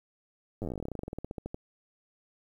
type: slowing click train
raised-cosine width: 2 ms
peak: -23 dBFS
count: 28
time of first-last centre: 0.62-1.545 s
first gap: 9 ms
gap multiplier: 1.09
effects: 10-bit